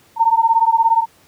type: beating tone pair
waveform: sine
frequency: 902 / 919 Hz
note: A5 / A#5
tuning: +43 / -25 cents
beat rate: 17 Hz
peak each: -14 dBFS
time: 0.16-1.06 s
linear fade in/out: 50 ms
effects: pink hiss -52 dBFS RMS until 1.27 s + high-pass 80 Hz 12 dB/octave